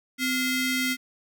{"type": "ring-modulated tone", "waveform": "sawtooth", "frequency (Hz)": 1156, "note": "D6", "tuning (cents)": -28, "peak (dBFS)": -17, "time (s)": [0.18, 0.97], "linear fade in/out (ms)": 50, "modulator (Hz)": 899, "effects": []}